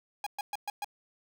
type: tone bursts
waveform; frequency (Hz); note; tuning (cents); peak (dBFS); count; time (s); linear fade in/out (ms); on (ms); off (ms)
45% pulse; 822; G#5; -18; -32; 5; 0.24-0.845; 2; 25; 120
effects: none